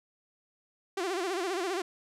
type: tone with vibrato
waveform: sawtooth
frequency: 366 Hz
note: F#4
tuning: 19 cents flat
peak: -26 dBFS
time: 0.97-1.82 s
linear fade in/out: 5 ms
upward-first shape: sine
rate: 15 Hz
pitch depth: 140 cents each way
effects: low-pass 9000 Hz 12 dB/octave